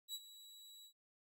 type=tone with ADSR envelope; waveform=sawtooth; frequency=3904 Hz; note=B7; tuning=21 cents flat; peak=-38 dBFS; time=0.08-0.93 s; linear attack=60 ms; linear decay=47 ms; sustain=-15 dB; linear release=81 ms; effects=none